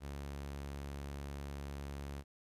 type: tone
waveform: sawtooth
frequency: 70.4 Hz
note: C#2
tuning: 27 cents sharp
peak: -38 dBFS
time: 0-2.24 s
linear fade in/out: 50 ms
effects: resampled to 32000 Hz + 13-bit